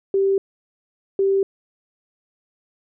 sine tone pair in turn, 390.5 / 390.5 Hz, G4 / G4, -7 / -7 cents, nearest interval unison, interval 0 cents, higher neither, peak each -15 dBFS, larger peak neither, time 0.14-0.38 / 1.19-1.43 s, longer neither, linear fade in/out 2 ms, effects none

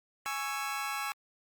25% pulse chord, C# minor, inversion second, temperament just, 831.5 / 1108.7 / 1330.5 Hz, G#5 / C#6 / E6, +2 / 0 / +16 cents, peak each -34 dBFS, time 0.26-1.12 s, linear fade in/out 0 ms, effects Opus 48 kbps

